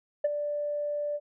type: tone with ADSR envelope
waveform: sine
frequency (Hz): 587.3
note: D5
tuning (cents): 0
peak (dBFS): -18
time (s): 0.24-1.2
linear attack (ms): 8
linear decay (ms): 27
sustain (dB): -10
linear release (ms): 46
effects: tanh soft clip ceiling -19 dBFS